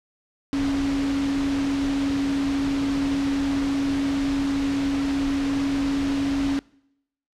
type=tone in noise; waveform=sine; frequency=277.2 Hz; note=C#4; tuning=in tune; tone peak=-21 dBFS; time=0.53-6.59 s; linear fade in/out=0 ms; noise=pink; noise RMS=-32 dBFS; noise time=0.53-6.59 s; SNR=+8 dB; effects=noise-tail reverb RT60 0.8 s tail -24 dB re dry + low-pass 5000 Hz 12 dB/octave